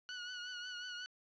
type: tone with vibrato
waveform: 20% pulse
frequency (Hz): 1466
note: F#6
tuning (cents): -16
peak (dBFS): -38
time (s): 0.09-1.06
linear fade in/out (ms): 0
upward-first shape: triangle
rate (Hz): 5.5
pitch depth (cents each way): 45
effects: resampled to 16000 Hz + 11-bit